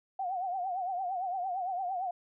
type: tone with vibrato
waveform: sine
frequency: 740 Hz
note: F#5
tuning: in tune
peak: -31 dBFS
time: 0.19-2.11 s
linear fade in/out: 5 ms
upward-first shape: triangle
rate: 8.8 Hz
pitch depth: 120 cents each way
effects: none